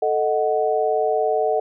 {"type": "chord", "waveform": "sine", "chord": "D# diminished", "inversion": "second", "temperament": "equal", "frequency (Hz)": [440, 622.3, 740], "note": ["A4", "D#5", "F#5"], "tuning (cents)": [0, 0, 0], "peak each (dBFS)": [-21, -22, -22], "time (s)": [0.02, 1.6], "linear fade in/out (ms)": 5, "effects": []}